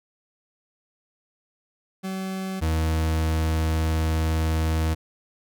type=tone pair in turn; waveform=40% pulse; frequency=189.9 / 79.84 Hz; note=F#3 / D#2; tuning=+45 / +45 cents; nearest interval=octave + minor third; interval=1500 cents; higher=first; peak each=-27 / -20 dBFS; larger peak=second; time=2.03-2.61 / 2.61-4.95 s; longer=second; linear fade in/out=20 ms; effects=none